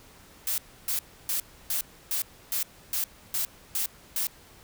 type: noise bursts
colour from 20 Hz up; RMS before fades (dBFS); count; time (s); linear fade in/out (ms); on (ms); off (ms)
blue; -28; 10; 0.47-4.27; 2; 110; 300
effects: pink hiss -53 dBFS RMS until 4.63 s